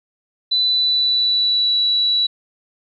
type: tone with pitch glide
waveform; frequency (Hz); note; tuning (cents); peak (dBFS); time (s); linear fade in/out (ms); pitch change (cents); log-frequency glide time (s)
sine; 3992 to 3930; B7 to B7; +18 to -9; -14; 0.51-2.27; 10; -27; 0.63-1.77
effects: none